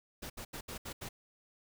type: noise bursts at uneven times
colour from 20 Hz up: pink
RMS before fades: -43 dBFS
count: 6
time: 0.22-0.3 / 0.37-0.45 / 0.53-0.61 / 0.68-0.78 / 0.85-0.93 / 1.01-1.09 s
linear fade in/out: 10 ms
effects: none